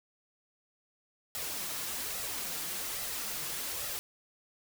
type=noise with flanger; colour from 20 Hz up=white; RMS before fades=-37 dBFS; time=1.35-3.99 s; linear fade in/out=0 ms; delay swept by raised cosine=1.5 to 6.7 ms; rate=1.2 Hz; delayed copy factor=+0.5; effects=none